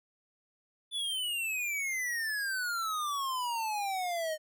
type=exponential sweep; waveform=square; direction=down; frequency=3500 to 612 Hz; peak=-32 dBFS; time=0.91-4.38 s; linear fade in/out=50 ms; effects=none